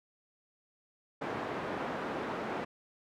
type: band-pass noise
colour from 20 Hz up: pink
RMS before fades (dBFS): -37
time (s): 1.21-2.65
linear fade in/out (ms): 10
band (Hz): 240 to 1500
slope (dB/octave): 12
effects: none